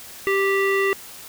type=tone with low-pass filter; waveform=square; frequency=392 Hz; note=G4; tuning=in tune; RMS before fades=-20 dBFS; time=0.27-0.93 s; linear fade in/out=0 ms; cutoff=2300 Hz; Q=8.5; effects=white hiss -40 dBFS RMS until 1.28 s